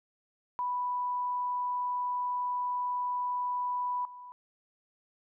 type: tone with level steps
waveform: sine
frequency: 987.8 Hz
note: B5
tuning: in tune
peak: -29 / -44 dBFS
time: 0.59-4.32 s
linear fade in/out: 0 ms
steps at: 4.05 s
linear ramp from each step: 2 ms
effects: none